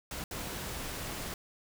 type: noise bursts at uneven times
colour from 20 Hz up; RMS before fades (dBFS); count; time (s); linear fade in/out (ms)
pink; -39; 2; 0.11-0.24 / 0.31-1.34; 2
effects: none